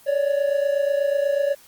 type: tone pair together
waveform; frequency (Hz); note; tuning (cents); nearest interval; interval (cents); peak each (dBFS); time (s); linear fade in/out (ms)
triangle; 559.1 / 587.3; C#5 / D5; +15 / 0; minor second; 85; -18 / -22; 0.06-1.55; 20
effects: white hiss -51 dBFS RMS until 1.67 s + Opus 32 kbps